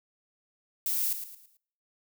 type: noise with echo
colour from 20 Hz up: violet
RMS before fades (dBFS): -29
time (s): 0.86-1.13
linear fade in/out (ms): 2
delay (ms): 110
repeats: 4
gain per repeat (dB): -9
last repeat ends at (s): 1.57
effects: noise-tail reverb RT60 0.7 s tail -26 dB re dry